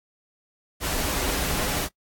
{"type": "noise with comb filter", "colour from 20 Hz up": "pink", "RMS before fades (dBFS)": -26, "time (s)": [0.8, 1.89], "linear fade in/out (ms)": 50, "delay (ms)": 9, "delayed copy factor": -0.5, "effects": ["noise-tail reverb RT60 0.1 s tail -24 dB re dry", "AAC 64 kbps"]}